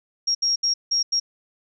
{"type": "tone bursts at uneven times", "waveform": "sine", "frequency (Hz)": 5588, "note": "F8", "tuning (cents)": 0, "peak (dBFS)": -18, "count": 5, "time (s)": [[0.27, 0.35], [0.42, 0.56], [0.63, 0.74], [0.91, 1.03], [1.12, 1.2]], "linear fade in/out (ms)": 10, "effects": []}